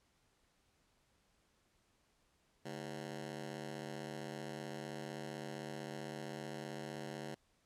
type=ring-modulated tone; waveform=15% pulse; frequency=179.5 Hz; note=F3; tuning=48 cents sharp; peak=-34 dBFS; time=2.65-7.35 s; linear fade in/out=10 ms; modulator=37.8 Hz; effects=pink hiss -75 dBFS RMS until 7.65 s + low-pass 10000 Hz 12 dB/octave